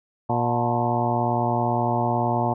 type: harmonic tone with a mistuned harmonic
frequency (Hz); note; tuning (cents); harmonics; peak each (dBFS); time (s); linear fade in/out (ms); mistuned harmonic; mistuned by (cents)
119.3; A#2; +41; 1 / 2 / 3 / 4 / 5 / 6 / 7 / 8 / 9; -26 / -28 / -30 / -35 / -30 / -26 / -26 / -33 / -35; 0.29-2.54; 10; 7; +84
effects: none